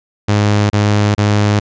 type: tone bursts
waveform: sawtooth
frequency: 103.83 Hz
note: G#2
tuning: in tune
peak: -6 dBFS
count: 3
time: 0.28-1.598 s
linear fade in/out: 10 ms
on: 420 ms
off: 29 ms
effects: resampled to 16000 Hz